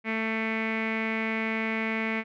sawtooth tone with low-pass filter, 222.1 Hz, A3, 16 cents sharp, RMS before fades -29 dBFS, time 0.04-2.24 s, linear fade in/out 50 ms, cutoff 2200 Hz, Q 7.5, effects none

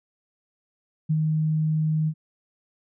sine tone with ADSR envelope, 156 Hz, D#3, 5 cents sharp, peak -18 dBFS, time 1.09-2.14 s, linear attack 16 ms, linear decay 51 ms, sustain -2 dB, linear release 63 ms, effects none

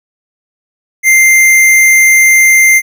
square tone, 2093 Hz, C7, in tune, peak -4 dBFS, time 1.03-2.82 s, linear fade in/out 50 ms, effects none

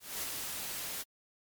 white noise with ADSR envelope, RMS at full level -36 dBFS, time 0-1.04 s, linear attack 220 ms, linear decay 32 ms, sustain -3 dB, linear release 29 ms, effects MP3 96 kbps

